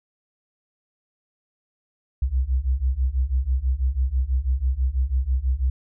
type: beating tone pair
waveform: sine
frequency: 61.74 / 67.84 Hz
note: B1 / C#2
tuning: 0 / -37 cents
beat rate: 6.1 Hz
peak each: -22 / -21 dBFS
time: 2.22-5.7 s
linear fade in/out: 5 ms
effects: tanh soft clip ceiling -13 dBFS